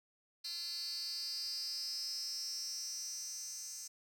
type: tone with high-pass filter sweep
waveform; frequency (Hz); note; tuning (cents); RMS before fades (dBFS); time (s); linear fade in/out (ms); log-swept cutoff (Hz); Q
10% pulse; 343.1; F4; -31; -42; 0.44-3.88; 10; 4200 to 6500; 9.6
effects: none